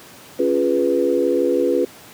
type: chord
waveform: sine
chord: C# dominant seventh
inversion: none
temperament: equal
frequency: 277.2 / 349.2 / 415.3 / 493.9 Hz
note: C#4 / E#4 / G#4 / B4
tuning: 0 / 0 / 0 / 0 cents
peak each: -22 / -20 / -22 / -19 dBFS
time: 0.39-1.85 s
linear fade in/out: 5 ms
effects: pink hiss -42 dBFS RMS until 2.13 s + high-pass 150 Hz 12 dB/octave